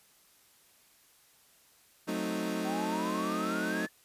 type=chord; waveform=30% pulse; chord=F# diminished seventh; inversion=none; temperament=equal; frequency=185 / 220 / 261.6 / 311.1 Hz; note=F#3 / A3 / C4 / Eb4; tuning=0 / 0 / 0 / 0 cents; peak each=-35 / -34 / -37 / -33 dBFS; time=2.07-3.87 s; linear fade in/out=20 ms
type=exponential sweep; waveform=sine; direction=up; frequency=747 to 1760 Hz; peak=-35 dBFS; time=2.63-3.89 s; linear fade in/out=50 ms
effects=white hiss -63 dBFS RMS until 4.04 s + resampled to 32000 Hz